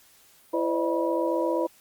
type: tone cluster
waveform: sine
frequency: 335.2 / 511 / 586 / 634 / 970 Hz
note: E4 / C5 / D5 / D#5 / B5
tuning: +29 / -41 / -4 / +32 / -31 cents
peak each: -27 / -28 / -30 / -33 / -31 dBFS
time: 0.53-1.67 s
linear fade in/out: 10 ms
effects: white hiss -57 dBFS RMS until 1.8 s + Opus 48 kbps